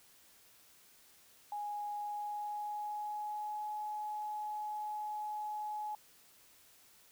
sine tone with pitch glide, 829 to 845 Hz, G#5 to G#5, -3 to +30 cents, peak -37 dBFS, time 1.52-5.95 s, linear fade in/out 2 ms, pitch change +33 cents, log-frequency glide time 1.94-3.72 s, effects white hiss -63 dBFS RMS until 7.11 s

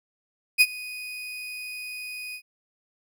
35% pulse tone with ADSR envelope, 2489 Hz, D#7, in tune, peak -10 dBFS, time 0.58-2.42 s, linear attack 30 ms, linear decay 47 ms, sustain -22 dB, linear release 76 ms, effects none

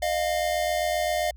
square tone pair together, 614.4 / 702 Hz, D#5 / F5, -22 / +9 cents, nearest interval major second, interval 231 cents, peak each -27 dBFS, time 0.02-1.31 s, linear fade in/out 5 ms, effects added 60 Hz sine -42 dBFS peak until 1.36 s

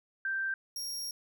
sine / sawtooth tone pair in turn, 1568 / 5588 Hz, G6 / F8, 0 / 0 cents, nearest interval octave + minor seventh, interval 2200 cents, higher second, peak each -30 / -33 dBFS, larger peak first, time 0.25-0.54 / 0.76-1.11 s, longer second, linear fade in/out 2 ms, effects none

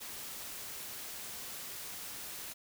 white noise, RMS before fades -44 dBFS, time 0-2.54 s, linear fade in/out 20 ms, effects none

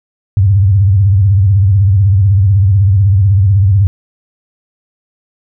sine tone with vibrato, 98 Hz, G2, in tune, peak -5 dBFS, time 0.37-3.87 s, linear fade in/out 0 ms, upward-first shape sine, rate 16 Hz, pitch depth 140 cents each way, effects none

